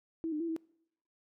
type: tone with pitch steps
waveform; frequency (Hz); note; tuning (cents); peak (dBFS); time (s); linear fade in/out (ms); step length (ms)
sine; 326.2 / 302.7 / 334.7 / 323.5; E4 / D#4 / E4 / E4; -18 / -48 / +26 / -32; -32; 0.24-0.564; 0; 81
effects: noise-tail reverb RT60 0.7 s tail -23 dB re dry